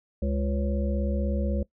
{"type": "harmonic tone with a mistuned harmonic", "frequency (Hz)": 69.3, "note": "C#2", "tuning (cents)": 0, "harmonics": [1, 3, 5, 7, 8], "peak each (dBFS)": [-26, -30, -38, -37, -34], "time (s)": [0.22, 1.63], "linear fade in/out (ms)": 5, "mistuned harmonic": 7, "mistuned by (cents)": 46, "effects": ["noise-tail reverb RT60 0.1 s tail -20 dB re dry"]}